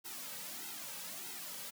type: noise with flanger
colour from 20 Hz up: white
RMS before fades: -45 dBFS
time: 0.04-1.71 s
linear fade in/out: 20 ms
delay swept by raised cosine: 1.7 to 2.9 ms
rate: 1.6 Hz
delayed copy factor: -1
effects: high-pass 150 Hz 12 dB/octave